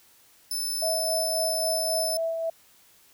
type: tone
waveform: 20% pulse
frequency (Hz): 5274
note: E8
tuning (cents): 0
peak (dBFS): -22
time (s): 0.51-2.17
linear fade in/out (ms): 2
type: tone with tremolo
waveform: sine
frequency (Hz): 657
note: E5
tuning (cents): -6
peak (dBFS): -24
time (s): 0.82-2.5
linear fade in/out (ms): 5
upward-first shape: sine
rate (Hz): 3.7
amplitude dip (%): 35
effects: white hiss -58 dBFS RMS until 3.13 s